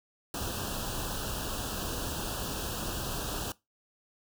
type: band-stop noise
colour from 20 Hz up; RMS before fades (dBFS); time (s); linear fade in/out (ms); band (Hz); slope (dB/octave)
pink; -35; 0.34-3.52; 2; 1700 to 2600; 96
effects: noise-tail reverb RT60 0.2 s tail -20 dB re dry